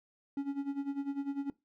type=tone with tremolo; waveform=triangle; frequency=279.5 Hz; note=C#4; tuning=14 cents sharp; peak=-28 dBFS; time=0.37-1.5 s; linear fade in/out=2 ms; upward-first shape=sine; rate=10 Hz; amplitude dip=80%; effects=noise-tail reverb RT60 0.2 s tail -20 dB re dry